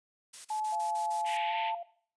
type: noise bursts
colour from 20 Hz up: blue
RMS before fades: -43 dBFS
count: 7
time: 0.33-1.374 s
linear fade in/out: 10 ms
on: 120 ms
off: 34 ms
type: tone with pitch glide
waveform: sine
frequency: 859 to 886.2 Hz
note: A5 to A5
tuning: -42 to +12 cents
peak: -31 dBFS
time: 0.5-1.75 s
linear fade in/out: 5 ms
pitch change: +54 cents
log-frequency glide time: 1.47-1.54 s
type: tone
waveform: sine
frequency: 690 Hz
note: F5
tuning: 21 cents flat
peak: -38 dBFS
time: 0.72-1.83 s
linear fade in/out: 5 ms
type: band-pass noise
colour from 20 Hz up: pink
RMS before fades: -40 dBFS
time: 1.24-1.73 s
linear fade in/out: 50 ms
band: 2000 to 3200 Hz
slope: 48 dB/octave
effects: noise-tail reverb RT60 0.5 s tail -17 dB re dry + resampled to 22050 Hz